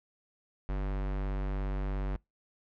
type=tone; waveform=square; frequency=48.54 Hz; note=G1; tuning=16 cents flat; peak=-31 dBFS; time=0.69-2.16 s; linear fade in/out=0 ms; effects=noise-tail reverb RT60 0.2 s tail -25 dB re dry + low-pass 2000 Hz 12 dB/octave